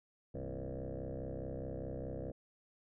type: tone with frequency modulation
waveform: sine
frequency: 210 Hz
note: G#3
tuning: 19 cents sharp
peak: -38 dBFS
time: 0.34-2.32 s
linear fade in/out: 10 ms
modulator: 64.8 Hz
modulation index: 6
effects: tanh soft clip ceiling -35 dBFS